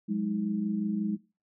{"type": "tone cluster", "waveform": "sine", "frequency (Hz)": [181.7, 207.3, 317.8], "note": ["F#3", "G#3", "D#4"], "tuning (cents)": [-31, -3, 37], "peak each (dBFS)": [-34, -28, -36], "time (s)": [0.08, 1.17], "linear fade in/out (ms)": 20, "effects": ["noise-tail reverb RT60 0.3 s tail -19 dB re dry"]}